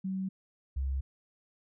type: tone pair in turn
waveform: sine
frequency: 190 / 67.18 Hz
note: F#3 / C2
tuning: +46 / +46 cents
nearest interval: octave + tritone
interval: 1800 cents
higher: first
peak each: -31 / -29 dBFS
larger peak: second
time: 0.04-0.29 / 0.76-1.01 s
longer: neither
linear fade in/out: 10 ms
effects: none